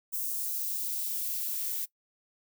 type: noise with high-pass filter sweep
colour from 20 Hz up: violet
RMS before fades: -33 dBFS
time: 0.12-1.86 s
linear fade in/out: 20 ms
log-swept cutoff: 6700 to 1400 Hz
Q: 0.89
effects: noise-tail reverb RT60 0.1 s tail -20 dB re dry